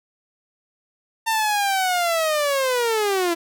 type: linear sweep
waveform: sawtooth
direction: down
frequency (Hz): 907 to 331.1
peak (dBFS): -15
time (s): 1.26-3.35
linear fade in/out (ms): 20
effects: none